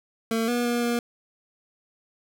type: tone with pitch steps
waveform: 25% pulse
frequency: 226.2 / 241.3 / 239.3 / 237.8 Hz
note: A3 / B3 / A#3 / A#3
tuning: +48 / -40 / +46 / +35 cents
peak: -19 dBFS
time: 0.31-0.99 s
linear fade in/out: 2 ms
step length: 170 ms
effects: none